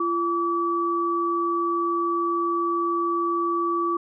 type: tone pair together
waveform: sine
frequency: 342 / 1149 Hz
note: F4 / D6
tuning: -36 / -38 cents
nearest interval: octave + major sixth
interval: 2098 cents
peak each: -25 / -23 dBFS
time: 0-3.97 s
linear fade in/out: 5 ms
effects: none